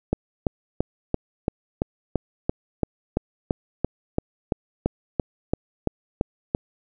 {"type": "click train", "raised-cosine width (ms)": 2, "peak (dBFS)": -7, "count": 20, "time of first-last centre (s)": [0.13, 6.549], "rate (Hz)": 2.96, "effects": []}